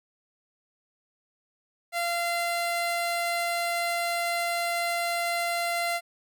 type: tone pair together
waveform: 35% pulse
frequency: 689 / 2065 Hz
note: F5 / C7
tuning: -24 / -23 cents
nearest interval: octave + perfect fifth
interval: 1901 cents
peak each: -26 / -29 dBFS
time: 1.92-6.01 s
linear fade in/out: 50 ms
effects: none